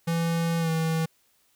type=tone with pitch glide; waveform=square; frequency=166.9 to 161.77 Hz; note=E3 to E3; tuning=+22 to -32 cents; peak=-24 dBFS; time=0.07-1.06 s; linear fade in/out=10 ms; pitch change=-54 cents; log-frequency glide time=0.59-0.7 s; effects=white hiss -66 dBFS RMS until 1.55 s